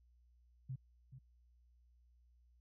sine tone with echo, 130.81 Hz, C3, in tune, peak -40 dBFS, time 0.69-0.76 s, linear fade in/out 10 ms, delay 430 ms, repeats 1, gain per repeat -11 dB, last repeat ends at 1.19 s, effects added 60 Hz sine -66 dBFS peak until 2.6 s

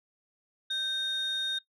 sine tone pair together, 1555 / 3698 Hz, G6 / A#7, -14 / -15 cents, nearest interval octave + minor third, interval 1499 cents, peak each -35 / -27 dBFS, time 0.7-1.59 s, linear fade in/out 10 ms, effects noise-tail reverb RT60 0.1 s tail -19 dB re dry + tanh soft clip ceiling -26 dBFS

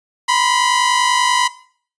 sawtooth tone pair together, 969.8 / 1020 Hz, B5 / C6, -32 / -44 cents, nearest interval minor second, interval 88 cents, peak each -12 dBFS, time 0.28-1.48 s, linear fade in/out 10 ms, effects noise-tail reverb RT60 0.5 s tail -18 dB re dry + resampled to 22050 Hz

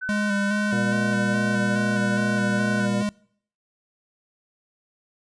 sine tone with pitch glide, 1511 to 1491.9 Hz, F#6 to F#6, +36 to +14 cents, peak -27 dBFS, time 0.01-2.87 s, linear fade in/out 20 ms, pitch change -22 cents, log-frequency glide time 1.69-1.75 s
square tone with vibrato, 204.4 Hz, G#3, 27 cents flat, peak -23 dBFS, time 0.09-3.09 s, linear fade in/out 0 ms, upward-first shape square, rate 2.4 Hz, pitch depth 25 cents each way
harmonic tone, 118.8 Hz, A#2, 33 cents sharp, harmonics 1 / 2 / 3 / 4 / 5 / 6, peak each -30 / -33 / -35 / -36 / -37 / -38 dBFS, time 0.72-3.03 s, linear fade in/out 10 ms
effects noise-tail reverb RT60 0.6 s tail -25 dB re dry + resampled to 22050 Hz

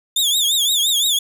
sawtooth tone with vibrato, 3520 Hz, A7, in tune, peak -12 dBFS, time 0.16-1.19 s, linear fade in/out 5 ms, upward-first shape triangle, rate 5.8 Hz, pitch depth 160 cents each way, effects none

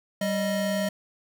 square tone pair together, 194.27 / 622.3 Hz, G3 / D#5, -15 / 0 cents, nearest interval octave + minor sixth, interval 2015 cents, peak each -28 dBFS, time 0.21-0.89 s, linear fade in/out 5 ms, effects none

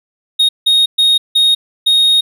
triangle tone bursts at uneven times, 3729 Hz, A#7, in tune, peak -6 dBFS, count 5, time 0.39-0.49 / 0.66-0.86 / 0.98-1.18 / 1.35-1.55 / 1.86-2.21 s, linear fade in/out 10 ms, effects none

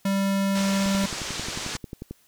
square tone, 196 Hz, G3, in tune, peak -22 dBFS, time 0.05-1.06 s, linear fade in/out 5 ms
white low-pass noise, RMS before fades -33 dBFS, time 0.55-1.77 s, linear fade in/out 5 ms, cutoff 7100 Hz, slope 24 dB/octave
click train, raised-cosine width 3 ms, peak -21 dBFS, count 15, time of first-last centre 0.86-2.11 s, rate 11.2 Hz
effects white hiss -61 dBFS RMS until 2.27 s

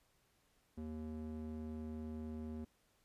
square tone with band-pass filter, 77.78 Hz, D#2, in tune, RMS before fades -45 dBFS, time 0.77-2.65 s, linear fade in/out 10 ms, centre 240 Hz, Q 1.5, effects pink hiss -75 dBFS RMS until 3.04 s + resampled to 32000 Hz

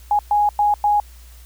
sine tone bursts at uneven times, 829 Hz, G#5, 3 cents flat, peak -13 dBFS, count 4, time 0.11-0.19 / 0.31-0.49 / 0.59-0.74 / 0.84-1 s, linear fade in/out 2 ms, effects added 60 Hz sine -40 dBFS peak until 1.45 s + white hiss -50 dBFS RMS until 1.45 s

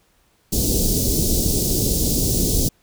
pink band-stop noise, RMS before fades -19 dBFS, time 0.52-2.69 s, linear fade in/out 10 ms, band 450 to 4800 Hz, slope 24 dB/octave, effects pink hiss -61 dBFS RMS until 2.82 s

